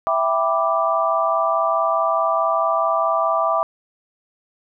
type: chord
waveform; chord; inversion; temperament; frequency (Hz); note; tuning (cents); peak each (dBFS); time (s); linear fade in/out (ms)
sine; E minor seventh; none; equal; 659.3 / 784 / 987.8 / 1174.7; E5 / G5 / B5 / D6; 0 / 0 / 0 / 0; -20 / -25 / -25 / -20; 0.07-3.63; 0
effects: none